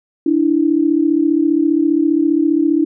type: tone pair together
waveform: sine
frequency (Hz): 293.7 / 328.7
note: D4 / E4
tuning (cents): 0 / -5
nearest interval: major second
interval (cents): 195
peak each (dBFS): -14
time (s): 0.26-2.85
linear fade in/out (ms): 5
effects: none